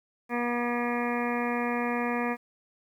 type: harmonic tone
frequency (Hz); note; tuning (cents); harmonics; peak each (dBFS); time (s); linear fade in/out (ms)
240.5; B3; -46; 1 / 2 / 3 / 4 / 5 / 7 / 8 / 9 / 10; -30 / -33 / -35 / -36 / -37 / -38 / -39 / -40 / -40; 0.29-2.37; 50
effects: 10-bit